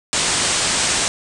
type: low-pass noise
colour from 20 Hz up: white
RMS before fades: -19 dBFS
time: 0.13-1.08 s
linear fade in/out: 0 ms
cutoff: 9200 Hz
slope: 96 dB/octave
effects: none